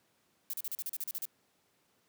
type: noise bursts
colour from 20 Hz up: violet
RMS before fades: -37 dBFS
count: 11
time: 0.5-1.254 s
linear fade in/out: 0 ms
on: 34 ms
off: 38 ms
effects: pink hiss -72 dBFS RMS until 2.08 s + high-pass 150 Hz 12 dB/octave